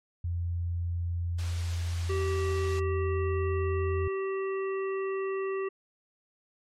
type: tone with pitch glide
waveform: sine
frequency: 86.2 to 85.31 Hz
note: F2 to F2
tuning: -22 to -40 cents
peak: -28 dBFS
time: 0.24-4.08 s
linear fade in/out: 5 ms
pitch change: -18 cents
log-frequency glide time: 1.29-2.66 s
type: noise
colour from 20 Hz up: white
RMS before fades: -41 dBFS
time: 1.38-2.8 s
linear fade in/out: 10 ms
type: harmonic tone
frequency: 386.5 Hz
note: G4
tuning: 24 cents flat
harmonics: 1 / 3 / 5 / 7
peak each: -29 / -39 / -43 / -46 dBFS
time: 2.09-5.69 s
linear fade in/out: 10 ms
effects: low-pass 6000 Hz 12 dB/octave + MP3 64 kbps